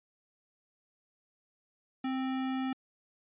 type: tone with sample-and-hold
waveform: sine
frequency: 261.6 Hz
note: C4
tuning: in tune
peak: -30 dBFS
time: 2.04-2.73 s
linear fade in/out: 5 ms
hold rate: 1050 Hz
effects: resampled to 8000 Hz